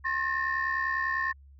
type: tone cluster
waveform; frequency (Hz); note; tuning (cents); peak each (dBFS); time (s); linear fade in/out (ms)
sine; 1070 / 1774 / 1844; C6 / A6 / A#6; +38 / +14 / -19; -30; 0.04-1.33; 20
effects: tanh soft clip ceiling -20 dBFS + added 69 Hz sine -50 dBFS peak until 1.59 s